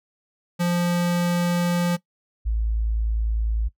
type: tone pair in turn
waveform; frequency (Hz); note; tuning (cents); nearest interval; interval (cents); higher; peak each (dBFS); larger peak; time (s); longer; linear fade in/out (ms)
square / sine; 174.61 / 55; F3 / A1; 0 / 0; octave + minor sixth; 2000; first; -20 / -20; neither; 0.59-1.97 / 2.45-3.69; first; 20
effects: noise-tail reverb RT60 0.1 s tail -19 dB re dry